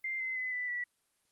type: tone with pitch steps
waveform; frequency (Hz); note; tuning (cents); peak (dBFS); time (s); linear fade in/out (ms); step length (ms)
sine; 2093 / 2057 / 2022 / 1987 / 1952.8; C7 / C7 / B6 / B6 / B6; 0 / -30 / +40 / +10 / -20; -33; 0.04-0.84; 5; 160
effects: white hiss -75 dBFS RMS until 1.31 s + Opus 32 kbps